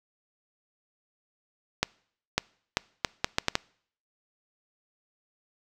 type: accelerating click train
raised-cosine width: 0.2 ms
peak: -5 dBFS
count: 8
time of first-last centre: 1.83-3.554 s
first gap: 550 ms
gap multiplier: 0.71
effects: noise-tail reverb RT60 0.6 s tail -25 dB re dry